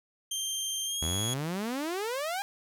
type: tone with pitch glide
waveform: 20% pulse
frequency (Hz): 3163 to 3334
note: G7 to G#7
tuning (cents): +15 to +6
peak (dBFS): -25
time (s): 0.31-1.34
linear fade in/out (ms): 5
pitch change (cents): +91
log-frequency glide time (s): 0.85-1.05
type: exponential sweep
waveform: sawtooth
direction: up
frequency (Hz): 76 to 821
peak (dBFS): -27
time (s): 1.02-2.42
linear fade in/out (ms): 0
effects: none